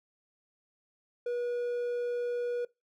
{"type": "tone", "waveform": "triangle", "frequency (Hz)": 483.6, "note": "B4", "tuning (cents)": -36, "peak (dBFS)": -28, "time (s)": [1.26, 2.65], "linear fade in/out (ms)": 5, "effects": ["noise-tail reverb RT60 0.2 s tail -21 dB re dry"]}